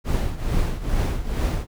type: noise with tremolo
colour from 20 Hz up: brown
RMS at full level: -19 dBFS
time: 0.04-1.67 s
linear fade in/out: 50 ms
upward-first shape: triangle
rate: 2.3 Hz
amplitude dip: 80%
effects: none